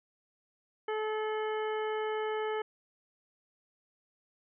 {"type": "harmonic tone", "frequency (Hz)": 431.9, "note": "A4", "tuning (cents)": -32, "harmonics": [1, 2, 3, 4, 5, 7], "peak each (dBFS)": [-32, -38, -42, -44, -46, -49], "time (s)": [0.88, 2.62], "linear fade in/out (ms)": 5, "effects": []}